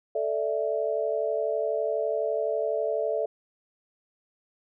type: chord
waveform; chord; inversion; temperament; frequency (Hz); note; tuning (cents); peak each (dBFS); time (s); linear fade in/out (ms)
sine; A suspended fourth; none; equal; 440 / 587.3 / 659.3; A4 / D5 / E5; 0 / 0 / 0; -29; 0.15-3.26; 5
effects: none